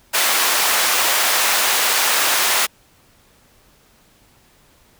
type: high-pass noise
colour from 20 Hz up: pink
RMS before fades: -17 dBFS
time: 0.13-2.67 s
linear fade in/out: 20 ms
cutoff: 860 Hz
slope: 12 dB/octave
effects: pink hiss -54 dBFS RMS until 4.99 s